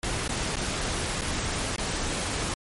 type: noise with dropouts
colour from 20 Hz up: pink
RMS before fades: -29 dBFS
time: 0.03-2.54 s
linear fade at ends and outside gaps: 2 ms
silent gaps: 0.279-0.291 / 0.558-0.567 / 1.211-1.217 / 1.762-1.781 s
effects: MP3 48 kbps